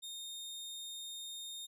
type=tone; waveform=sawtooth; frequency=3676 Hz; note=A#7; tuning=25 cents flat; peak=-40 dBFS; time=0.02-1.67 s; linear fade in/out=20 ms; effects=resampled to 32000 Hz